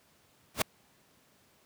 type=noise with exponential growth; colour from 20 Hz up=pink; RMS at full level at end=-19 dBFS; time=0.54-0.62 s; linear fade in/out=5 ms; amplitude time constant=17 ms; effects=pink hiss -65 dBFS RMS until 1.65 s + high-pass 100 Hz 12 dB/octave